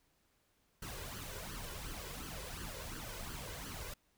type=noise with flanger; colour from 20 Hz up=pink; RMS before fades=-45 dBFS; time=0.82-3.94 s; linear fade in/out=5 ms; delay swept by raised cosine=0.65 to 2.05 ms; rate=2.8 Hz; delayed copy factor=+0.65; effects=pink hiss -75 dBFS RMS until 4.17 s